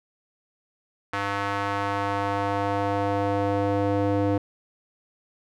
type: tone with band-pass filter sweep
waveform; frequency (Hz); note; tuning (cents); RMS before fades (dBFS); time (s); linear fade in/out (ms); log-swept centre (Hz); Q
square; 100.4; G2; +42; -25; 1.13-4.38; 5; 1400 to 420; 1.3
effects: none